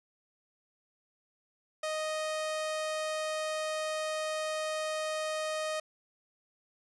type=tone; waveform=sawtooth; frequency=622.3 Hz; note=D#5; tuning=in tune; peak=-28 dBFS; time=1.83-5.8 s; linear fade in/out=5 ms; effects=resampled to 24000 Hz